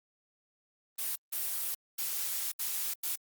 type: noise bursts at uneven times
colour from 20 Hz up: blue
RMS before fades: -34 dBFS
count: 5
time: 0.98-1.16 / 1.32-1.75 / 1.98-2.52 / 2.59-2.94 / 3.03-3.16 s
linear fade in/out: 10 ms
effects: Opus 32 kbps